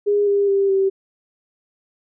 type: tone with pitch steps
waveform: sine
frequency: 410 / 402.3 / 394.7 / 387.2 Hz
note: G#4 / G4 / G4 / G4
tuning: -22 / +45 / +12 / -21 cents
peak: -14 dBFS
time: 0.06-0.9 s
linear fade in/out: 20 ms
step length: 210 ms
effects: none